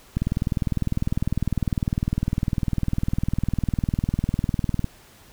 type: click train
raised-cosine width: 5 ms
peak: -10 dBFS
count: 94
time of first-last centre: 0.17-4.843 s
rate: 19.9 Hz
effects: pink hiss -51 dBFS RMS until 5.32 s